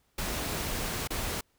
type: noise with dropouts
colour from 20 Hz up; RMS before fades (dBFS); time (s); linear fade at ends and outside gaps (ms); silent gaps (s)
pink; -33; 0.18-1.41; 5; 1.075-1.104
effects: pink hiss -71 dBFS RMS until 1.58 s